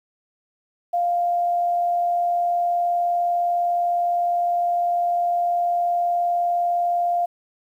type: tone with amplitude modulation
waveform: sine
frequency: 698.5 Hz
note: F5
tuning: in tune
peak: -17 dBFS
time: 0.93-7.26 s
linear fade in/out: 10 ms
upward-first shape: sine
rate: 79.7 Hz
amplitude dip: 25%
effects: 9-bit